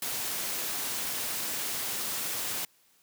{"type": "noise", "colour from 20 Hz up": "white", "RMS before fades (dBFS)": -33, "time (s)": [0.02, 2.65], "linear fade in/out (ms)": 2, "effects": ["white hiss -65 dBFS RMS until 3.02 s", "high-pass 100 Hz 12 dB/octave"]}